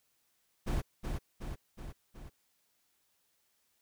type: noise with echo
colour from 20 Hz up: brown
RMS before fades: -32 dBFS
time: 0.66-0.82 s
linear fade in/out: 20 ms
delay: 370 ms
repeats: 4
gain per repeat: -4 dB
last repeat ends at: 2.3 s
effects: white hiss -75 dBFS RMS until 3.81 s

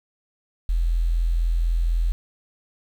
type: tone with quantisation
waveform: sine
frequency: 42.02 Hz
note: E1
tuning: 34 cents sharp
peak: -18 dBFS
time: 0.69-2.12 s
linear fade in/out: 0 ms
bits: 8
effects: none

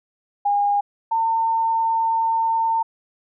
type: tone pair in turn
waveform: sine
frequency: 814 / 904.7 Hz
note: G#5 / A5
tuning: -35 / +48 cents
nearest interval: major second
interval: 183 cents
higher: second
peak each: -16 / -17 dBFS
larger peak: first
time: 0.45-0.81 / 1.11-2.83 s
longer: second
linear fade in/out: 10 ms
effects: none

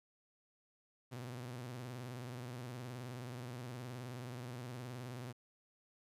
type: tone with vibrato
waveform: sawtooth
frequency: 123.6 Hz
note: B2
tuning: 2 cents sharp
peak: -40 dBFS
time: 1.11-5.33 s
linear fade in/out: 20 ms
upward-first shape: square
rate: 19 Hz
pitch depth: 77 cents each way
effects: resampled to 32000 Hz + 12-bit

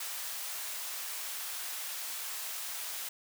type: high-pass noise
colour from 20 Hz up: white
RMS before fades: -39 dBFS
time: 0-3.09 s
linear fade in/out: 5 ms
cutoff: 740 Hz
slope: 12 dB/octave
effects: none

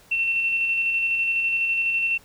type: tone with tremolo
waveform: sine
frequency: 2700 Hz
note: E7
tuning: 41 cents sharp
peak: -19 dBFS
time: 0.11-2.18 s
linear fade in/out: 10 ms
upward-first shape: square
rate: 12 Hz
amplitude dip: 25%
effects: pink hiss -53 dBFS RMS until 2.24 s

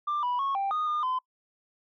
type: tone with pitch steps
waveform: sine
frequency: 1186 / 982 / 1099 / 787 / 1235 / 1214 / 1022 Hz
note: D6 / B5 / C#6 / G5 / D#6 / D#6 / C6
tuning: +17 / -10 / -15 / +7 / -13 / -43 / -41 cents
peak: -24 dBFS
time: 0.07-1.19 s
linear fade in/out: 10 ms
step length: 160 ms
effects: noise-tail reverb RT60 0.1 s tail -24 dB re dry + tanh soft clip ceiling -24 dBFS

